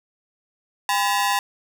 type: ring-modulated tone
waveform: sawtooth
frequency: 908 Hz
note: A#5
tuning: 46 cents flat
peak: -12 dBFS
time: 0.89-1.39 s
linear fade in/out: 0 ms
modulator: 102 Hz
effects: none